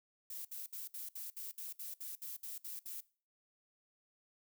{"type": "noise bursts", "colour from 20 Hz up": "violet", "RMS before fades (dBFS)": -45, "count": 13, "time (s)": [0.3, 3.006], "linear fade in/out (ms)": 5, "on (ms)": 150, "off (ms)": 63, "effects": ["noise-tail reverb RT60 0.4 s tail -21 dB re dry"]}